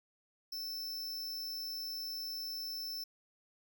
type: tone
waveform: square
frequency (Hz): 5310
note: E8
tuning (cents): +12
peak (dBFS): -39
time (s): 0.52-3.04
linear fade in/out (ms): 5
effects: 12-bit